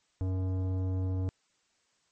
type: tone with tanh clipping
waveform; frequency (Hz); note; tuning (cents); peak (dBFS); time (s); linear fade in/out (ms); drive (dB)
sine; 93.4; F#2; +17; -30; 0.21-1.29; 0; 14
effects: white hiss -72 dBFS RMS until 2.11 s + MP3 32 kbps